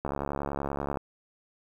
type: click train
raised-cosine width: 1 ms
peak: -17 dBFS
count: 66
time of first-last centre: 0.05-0.972 s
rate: 70.5 Hz
effects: 9-bit